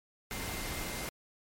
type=tone in noise; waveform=sine; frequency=2093 Hz; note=C7; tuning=in tune; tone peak=-47 dBFS; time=0.31-1.09 s; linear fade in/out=0 ms; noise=pink; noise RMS=-38 dBFS; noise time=0.31-1.09 s; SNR=-12 dB; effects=MP3 64 kbps